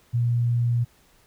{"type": "tone", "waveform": "sine", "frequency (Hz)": 119.3, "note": "A#2", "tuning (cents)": 41, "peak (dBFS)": -19, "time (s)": [0.13, 0.85], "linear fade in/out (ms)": 20, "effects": ["pink hiss -59 dBFS RMS until 1.26 s"]}